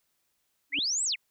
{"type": "tone with exponential growth", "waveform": "sine", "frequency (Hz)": 285.5, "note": "D4", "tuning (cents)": -49, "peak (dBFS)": -30, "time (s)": [0.7, 0.79], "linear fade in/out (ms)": 1, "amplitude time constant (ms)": 18}
{"type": "linear two-way sweep", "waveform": "sine", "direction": "up then down", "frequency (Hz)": [1853, 8200, 1853], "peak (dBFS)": -26, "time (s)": [0.72, 1.16], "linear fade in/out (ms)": 20, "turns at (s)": 1.04}
{"effects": ["white hiss -75 dBFS RMS until 1.3 s"]}